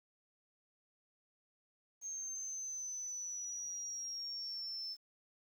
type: linear sweep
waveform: sine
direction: down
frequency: 6420 to 5274 Hz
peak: -40 dBFS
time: 2.01-4.97 s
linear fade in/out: 50 ms
effects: 11-bit